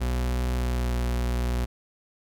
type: tone with pitch glide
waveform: 40% pulse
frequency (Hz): 61.74 to 60.64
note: B1 to B1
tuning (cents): 0 to -31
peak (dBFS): -23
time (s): 0-1.66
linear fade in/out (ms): 20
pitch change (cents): -31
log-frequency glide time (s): 0.55-0.94
effects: none